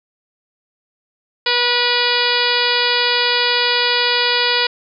harmonic tone, 486 Hz, B4, 28 cents flat, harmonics 1 / 2 / 3 / 4 / 5 / 6 / 7 / 8 / 9 / 10, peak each -23 / -23 / -23 / -23 / -23 / -23 / -23 / -23 / -23 / -23 dBFS, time 1.46-4.67 s, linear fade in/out 5 ms, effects none

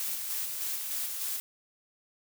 blue noise with tremolo, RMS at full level -33 dBFS, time 0-1.4 s, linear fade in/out 0 ms, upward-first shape square, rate 3.3 Hz, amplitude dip 30%, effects none

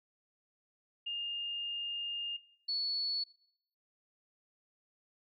sine tone pair in turn, 2822 / 4415 Hz, F7 / C#8, +17 / -8 cents, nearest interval minor sixth, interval 775 cents, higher second, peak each -35 / -32 dBFS, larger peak second, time 1.06-2.37 / 2.68-3.24 s, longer first, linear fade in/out 10 ms, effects noise-tail reverb RT60 0.7 s tail -19 dB re dry

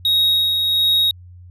triangle tone with tremolo, 3775 Hz, A#7, 21 cents sharp, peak -11 dBFS, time 0.05-1.11 s, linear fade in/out 2 ms, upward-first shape sine, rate 1.4 Hz, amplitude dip 35%, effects added 89 Hz sine -38 dBFS peak until 1.5 s

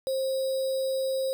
sine tone with sample-and-hold, 530 Hz, C5, 22 cents sharp, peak -25 dBFS, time 0.07-1.33 s, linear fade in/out 0 ms, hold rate 4410 Hz, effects none

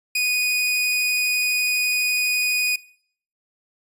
sawtooth tone, 2478 Hz, D#7, 8 cents flat, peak -16 dBFS, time 0.15-2.76 s, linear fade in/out 5 ms, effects noise-tail reverb RT60 0.6 s tail -22 dB re dry + resampled to 32000 Hz

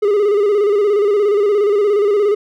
triangle tone with vibrato, 410.9 Hz, G#4, 18 cents flat, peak -9 dBFS, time 0.02-2.35 s, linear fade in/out 10 ms, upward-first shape square, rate 17 Hz, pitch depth 53 cents each way, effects none

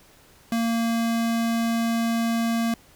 square tone, 230 Hz, A#3, 23 cents flat, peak -22 dBFS, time 0.52-2.74 s, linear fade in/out 2 ms, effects pink hiss -54 dBFS RMS until 2.95 s

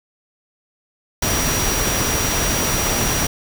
sine tone in noise, 5770 Hz, F#8, 44 cents flat, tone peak -24 dBFS, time 1.22-3.27 s, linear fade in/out 5 ms, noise pink, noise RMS -20 dBFS, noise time 1.22-3.27 s, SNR -7 dB, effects none

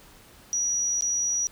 sine tone with dropouts, 5810 Hz, F#8, 32 cents flat, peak -23 dBFS, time 0.53-1.47 s, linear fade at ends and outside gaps 0 ms, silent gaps 1.009-1.022 s, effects pink hiss -52 dBFS RMS until 1.51 s

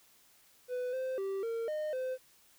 triangle tone with pitch steps, 498.4 / 519 / 389.4 / 458.7 / 612 / 515 Hz, B4 / C5 / G4 / A#4 / D#5 / C5, +16 / -14 / -12 / -28 / -29 / -28 cents, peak -31 dBFS, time 0.68-2.18 s, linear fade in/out 50 ms, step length 250 ms, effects white hiss -64 dBFS RMS until 2.58 s

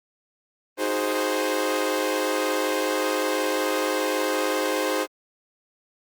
sawtooth chord, Ab dominant seventh, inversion second, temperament equal, 311.1 / 370 / 415.3 / 523.3 Hz, Eb4 / Gb4 / Ab4 / C5, 0 / 0 / 0 / 0 cents, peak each -25 / -27 / -25 / -22 dBFS, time 0.77-5.07 s, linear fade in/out 50 ms, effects Opus 24 kbps

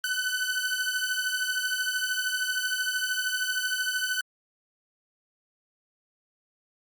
sawtooth beating tone pair, 1499 / 1512 Hz, F#6 / F#6, +22 / +37 cents, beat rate 13 Hz, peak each -26 dBFS, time 0.04-4.21 s, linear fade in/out 2 ms, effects Opus 48 kbps

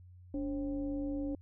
sine tone with frequency modulation, 287.6 Hz, D4, 36 cents flat, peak -33 dBFS, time 0.34-1.35 s, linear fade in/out 2 ms, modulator 249 Hz, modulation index 0.67, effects added 90 Hz sine -52 dBFS peak until 1.41 s

